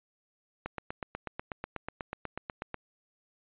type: click train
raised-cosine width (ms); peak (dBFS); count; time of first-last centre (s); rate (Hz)
0.5; -20; 18; 0.66-2.743; 8.16
effects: resampled to 8000 Hz